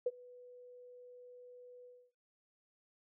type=tone with ADSR envelope; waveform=sine; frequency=493.9 Hz; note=B4; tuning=in tune; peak=-28 dBFS; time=0.06-2.12 s; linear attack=6 ms; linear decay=38 ms; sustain=-24 dB; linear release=270 ms; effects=noise-tail reverb RT60 0.3 s tail -21 dB re dry